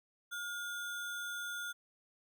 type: tone with sample-and-hold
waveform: sine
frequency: 1425 Hz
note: F6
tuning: 34 cents sharp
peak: -38 dBFS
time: 0.31-1.73 s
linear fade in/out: 20 ms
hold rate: 4900 Hz
effects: none